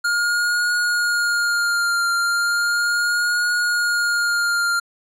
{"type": "tone with vibrato", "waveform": "square", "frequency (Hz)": 1416, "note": "F6", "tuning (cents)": 23, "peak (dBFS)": -18, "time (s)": [0.04, 4.8], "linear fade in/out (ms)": 10, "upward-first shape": "triangle", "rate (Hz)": 0.36, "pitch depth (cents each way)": 32, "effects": ["low-pass 11000 Hz 12 dB/octave"]}